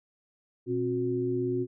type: tone cluster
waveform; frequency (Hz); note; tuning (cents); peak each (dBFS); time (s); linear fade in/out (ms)
sine; 122.8 / 266.9 / 363.2; B2 / C4 / F#4; -9 / +35 / -32; -34 / -32 / -28; 0.66-1.67; 50
effects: none